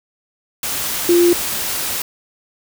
sine tone in noise, 347.6 Hz, F4, 8 cents flat, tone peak -9 dBFS, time 1.09-1.33 s, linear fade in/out 2 ms, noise white, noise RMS -22 dBFS, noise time 0.63-2.02 s, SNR +10 dB, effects none

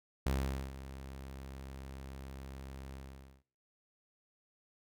sawtooth tone with ADSR envelope, 67 Hz, C2, 42 cents sharp, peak -26 dBFS, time 0.26-3.43 s, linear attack 4 ms, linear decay 450 ms, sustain -15 dB, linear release 490 ms, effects noise-tail reverb RT60 0.6 s tail -24 dB re dry

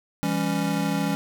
square chord, C# diminished, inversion first, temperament just, 166.31 / 199.57 / 277.2 Hz, E3 / G3 / C#4, +16 / +31 / 0 cents, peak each -28 dBFS, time 0.23-1.15 s, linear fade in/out 0 ms, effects none

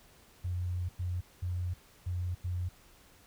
sine tone bursts at uneven times, 89.3 Hz, F2, 39 cents sharp, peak -31 dBFS, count 5, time 0.44-0.89 / 0.99-1.21 / 1.42-1.74 / 2.06-2.35 / 2.44-2.69 s, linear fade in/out 10 ms, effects pink hiss -60 dBFS RMS until 3.26 s

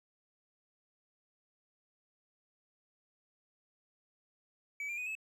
triangle tone with pitch steps, 2286 / 2384 / 2487 / 2594 Hz, D7 / D7 / D#7 / E7, -47 / +25 / -1 / -28 cents, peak -35 dBFS, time 4.8-5.152 s, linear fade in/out 2 ms, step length 88 ms, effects none

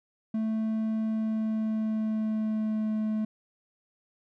triangle tone with pitch glide, 220 to 216.2 Hz, A3 to A3, 0 to -30 cents, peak -24 dBFS, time 0.34-3.25 s, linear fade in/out 5 ms, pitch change -30 cents, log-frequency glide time 1.06-2.93 s, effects none

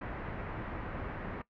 pink low-pass noise, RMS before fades -40 dBFS, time 0.01-1.42 s, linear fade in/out 5 ms, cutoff 2000 Hz, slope 24 dB/octave, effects noise-tail reverb RT60 0.1 s tail -18 dB re dry

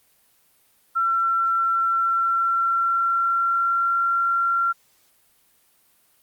sine tone with pitch glide, 1353 to 1371.9 Hz, E6 to F6, +45 to -31 cents, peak -18 dBFS, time 0.95-4.73 s, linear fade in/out 20 ms, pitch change +24 cents, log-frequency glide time 1.93-3.98 s, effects white hiss -61 dBFS RMS until 6.22 s + Opus 32 kbps

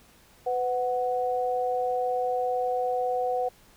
sine tone pair together, 502 / 740 Hz, B4 / F#5, +28 / 0 cents, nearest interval perfect fifth, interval 672 cents, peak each -27 dBFS, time 0.46-3.49 s, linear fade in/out 10 ms, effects pink hiss -57 dBFS RMS until 3.76 s

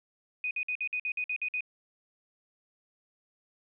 sine tone bursts, 2489 Hz, D#7, in tune, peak -29 dBFS, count 10, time 0.44-1.607 s, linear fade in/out 2 ms, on 69 ms, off 53 ms, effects none

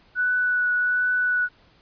sine tone with vibrato, 1480 Hz, F#6, in tune, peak -19 dBFS, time 0.15-1.49 s, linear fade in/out 50 ms, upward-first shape triangle, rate 1.3 Hz, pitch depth 14 cents each way, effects pink hiss -57 dBFS RMS until 1.81 s + resampled to 11025 Hz

